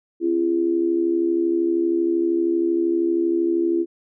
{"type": "tone with amplitude modulation", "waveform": "sine", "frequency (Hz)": 338.6, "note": "E4", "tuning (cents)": 46, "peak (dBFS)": -14, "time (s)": [0.2, 3.86], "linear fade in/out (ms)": 50, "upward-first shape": "sine", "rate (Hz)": 72.8, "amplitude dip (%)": 70, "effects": []}